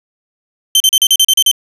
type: tone bursts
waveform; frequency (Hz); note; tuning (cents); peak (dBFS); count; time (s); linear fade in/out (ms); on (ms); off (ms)
sawtooth; 3104; G7; -18; -3; 9; 0.75-1.514; 2; 52; 37
effects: resampled to 32000 Hz + 7-bit